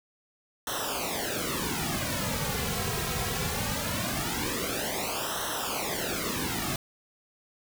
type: noise with flanger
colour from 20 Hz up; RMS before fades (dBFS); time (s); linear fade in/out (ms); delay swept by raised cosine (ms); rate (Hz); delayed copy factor
pink; -31; 0.67-6.76; 2; 0.42 to 3.42; 0.21; -0.9
effects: none